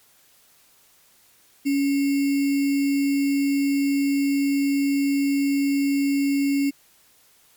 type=tone with sample-and-hold; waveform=sine; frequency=279.5 Hz; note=C#4; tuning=14 cents sharp; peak=-18 dBFS; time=1.65-6.71 s; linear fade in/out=20 ms; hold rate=2450 Hz; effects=white hiss -57 dBFS RMS until 7.56 s + MP3 96 kbps